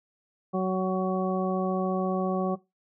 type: harmonic tone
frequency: 186.9 Hz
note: F#3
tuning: 18 cents sharp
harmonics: 1 / 2 / 3 / 4 / 6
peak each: -27 / -30 / -32 / -33 / -35 dBFS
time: 0.53-2.56 s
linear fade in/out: 20 ms
effects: noise-tail reverb RT60 0.2 s tail -18 dB re dry